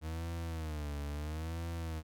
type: tone with vibrato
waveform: 40% pulse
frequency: 78 Hz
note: D#2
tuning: 5 cents sharp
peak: -36 dBFS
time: 0.01-2.03 s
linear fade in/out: 50 ms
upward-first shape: sine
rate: 0.75 Hz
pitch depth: 130 cents each way
effects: none